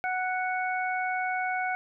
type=harmonic tone; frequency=740 Hz; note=F#5; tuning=in tune; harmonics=1 / 2 / 3; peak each=-29 / -32 / -34 dBFS; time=0.04-1.75 s; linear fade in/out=0 ms; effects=none